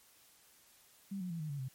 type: tone with pitch steps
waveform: sine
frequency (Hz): 196.3 / 181.05 / 166.99 / 154.01 / 142.05 / 131.01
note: G3 / F#3 / E3 / D#3 / C#3 / C3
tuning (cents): +3 / -37 / +23 / -17 / +43 / +3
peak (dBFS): -37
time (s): 1.11-1.686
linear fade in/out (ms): 10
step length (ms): 96
effects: white hiss -64 dBFS RMS until 1.74 s + MP3 64 kbps